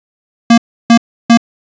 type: tone bursts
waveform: square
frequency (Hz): 233.1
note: A#3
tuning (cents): 0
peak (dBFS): -3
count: 3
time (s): 0.5-1.374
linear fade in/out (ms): 5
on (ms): 78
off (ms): 320
effects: resampled to 16000 Hz + 7-bit